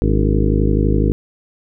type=harmonic tone with a mistuned harmonic; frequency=51.91 Hz; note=G#1; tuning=in tune; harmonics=1 / 2 / 3 / 4 / 5 / 6 / 7 / 8 / 9; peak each=-16 / -19 / -21 / -22 / -23 / -24 / -24 / -25 / -26 dBFS; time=0.02-1.12 s; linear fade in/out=0 ms; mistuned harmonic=5; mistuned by=+120 cents; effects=none